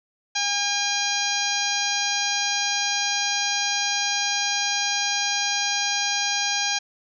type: harmonic tone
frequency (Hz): 810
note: G#5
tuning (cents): -43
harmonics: 1 / 2 / 3 / 4 / 5 / 6 / 7 / 8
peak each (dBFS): -30 / -30 / -30 / -30 / -30 / -30 / -30 / -30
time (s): 0.35-6.79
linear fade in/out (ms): 10
effects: none